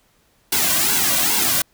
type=noise with flanger; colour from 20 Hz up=white; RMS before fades=-18 dBFS; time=0.52-1.62 s; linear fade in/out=5 ms; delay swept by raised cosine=1.6 to 2.34 ms; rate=2.4 Hz; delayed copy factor=-0.85; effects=pink hiss -60 dBFS RMS until 1.73 s

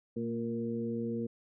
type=harmonic tone with a mistuned harmonic; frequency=116.9 Hz; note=A#2; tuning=5 cents sharp; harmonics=1 / 2 / 3 / 4; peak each=-42 / -34 / -41 / -38 dBFS; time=0.16-1.27 s; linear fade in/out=10 ms; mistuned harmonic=2; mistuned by=-27 cents; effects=none

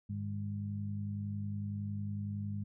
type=harmonic tone; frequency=50.9 Hz; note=G#1; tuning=34 cents flat; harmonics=2 / 3 / 4; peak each=-37 / -49 / -40 dBFS; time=0.09-2.64 s; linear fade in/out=10 ms; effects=none

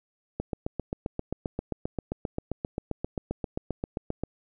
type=click train; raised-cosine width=2 ms; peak=-16 dBFS; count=30; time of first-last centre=0.4-4.236 s; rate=7.56 Hz; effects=none

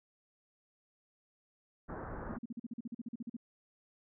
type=low-pass noise; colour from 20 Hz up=pink; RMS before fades=-43 dBFS; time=1.88-2.38 s; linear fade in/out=20 ms; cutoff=1600 Hz; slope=48 dB/octave
type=tone bursts; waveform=sine; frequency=233.1 Hz; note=A#3; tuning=in tune; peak=-38 dBFS; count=16; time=2.29-3.367 s; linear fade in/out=5 ms; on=27 ms; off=43 ms
effects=none

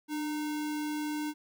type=tone with sample-and-hold; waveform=sine; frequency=299.4 Hz; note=D4; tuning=33 cents sharp; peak=-31 dBFS; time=0.08-1.34 s; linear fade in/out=50 ms; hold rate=1225 Hz; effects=none

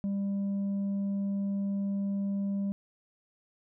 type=tone with tanh clipping; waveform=sine; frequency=198.5 Hz; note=G3; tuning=22 cents sharp; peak=-29 dBFS; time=0.04-2.72 s; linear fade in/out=0 ms; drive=3 dB; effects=none

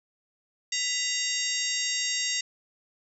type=harmonic tone with a mistuned harmonic; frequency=932.3 Hz; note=A#5; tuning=in tune; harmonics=2 / 3 / 4 / 5 / 6 / 7 / 8; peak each=-34 / -34 / -34 / -34 / -34 / -34 / -34 dBFS; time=0.72-2.41 s; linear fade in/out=5 ms; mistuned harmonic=2; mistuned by=+110 cents; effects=none

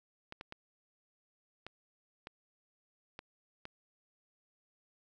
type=clicks; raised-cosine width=0.3 ms; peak=-28 dBFS; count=7; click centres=0.324 / 0.411 / 0.524 / 1.666 / 2.271 / 3.191 / 3.654 s; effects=none

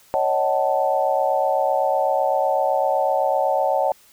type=chord; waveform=sine; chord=D# half-diminished seventh; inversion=third; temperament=equal with one note detuned; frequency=554.4 / 622.3 / 752.1 / 880 Hz; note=C#5 / D#5 / F#5 / A5; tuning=0 / 0 / +28 / 0 cents; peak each=-22 / -23 / -22 / -24 dBFS; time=0.14-3.92 s; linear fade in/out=0 ms; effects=white hiss -53 dBFS RMS until 4.12 s

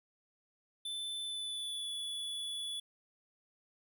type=tone with pitch glide; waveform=square; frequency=3523 to 3425 Hz; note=A7 to A7; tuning=+1 to -47 cents; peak=-38 dBFS; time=0.85-2.8 s; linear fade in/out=5 ms; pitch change=-48 cents; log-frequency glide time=1.24-1.91 s; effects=none

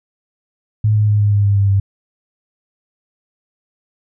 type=tone with pitch steps; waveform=sine; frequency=107.1 / 105.81 / 104.53 / 103.27 / 102.03 / 100.8 / 99.58 / 98.38 Hz; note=A2 / G#2 / G#2 / G#2 / G#2 / G2 / G2 / G2; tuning=-46 / +33 / +12 / -9 / -30 / +49 / +28 / +7 cents; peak=-10 dBFS; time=0.84-1.8 s; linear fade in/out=5 ms; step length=120 ms; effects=none

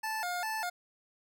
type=tone with vibrato; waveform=25% pulse; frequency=790 Hz; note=G5; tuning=13 cents sharp; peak=-29 dBFS; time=0.03-0.7 s; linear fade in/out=10 ms; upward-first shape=square; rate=2.5 Hz; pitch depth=180 cents each way; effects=none

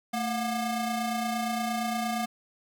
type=ring-modulated tone; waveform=35% pulse; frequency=475.4 Hz; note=A#4; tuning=34 cents sharp; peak=-23 dBFS; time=0.13-2.26 s; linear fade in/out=10 ms; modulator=252 Hz; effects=none

